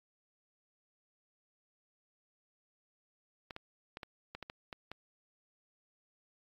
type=clicks; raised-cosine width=0.3 ms; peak=-27 dBFS; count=9; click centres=3.508 / 3.564 / 3.971 / 4.032 / 4.35 / 4.427 / 4.499 / 4.728 / 4.916 s; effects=AAC 64 kbps